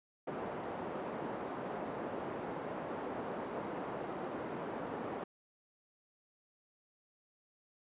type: band-pass noise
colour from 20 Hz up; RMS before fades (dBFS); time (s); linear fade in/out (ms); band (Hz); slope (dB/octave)
pink; -41; 0.27-5.24; 5; 270 to 940; 12
effects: resampled to 8000 Hz